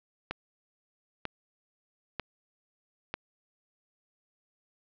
click train, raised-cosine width 0.3 ms, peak -16 dBFS, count 4, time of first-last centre 0.31-3.14 s, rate 1.06 Hz, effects low-pass 4000 Hz 12 dB/octave

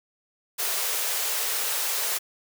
white high-pass noise, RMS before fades -27 dBFS, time 0.58-2.19 s, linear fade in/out 20 ms, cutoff 380 Hz, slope 96 dB/octave, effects none

